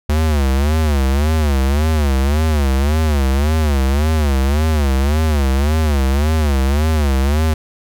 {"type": "tone with vibrato", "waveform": "square", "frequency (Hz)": 72.6, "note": "D2", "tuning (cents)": -19, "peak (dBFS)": -13, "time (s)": [0.09, 7.54], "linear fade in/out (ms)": 5, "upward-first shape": "sine", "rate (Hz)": 1.8, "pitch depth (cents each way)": 160, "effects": []}